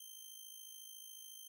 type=tone with amplitude modulation; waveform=10% pulse; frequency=3136 Hz; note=G7; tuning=in tune; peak=-40 dBFS; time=0-1.48 s; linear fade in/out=5 ms; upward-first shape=sine; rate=54 Hz; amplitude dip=65%; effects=none